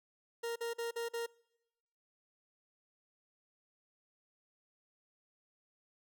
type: tone bursts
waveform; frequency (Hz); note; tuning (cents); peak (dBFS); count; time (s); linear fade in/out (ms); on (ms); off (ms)
40% pulse; 466.2; A#4; 0; -35; 5; 0.43-1.264; 10; 130; 46
effects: noise-tail reverb RT60 1.0 s tail -26 dB re dry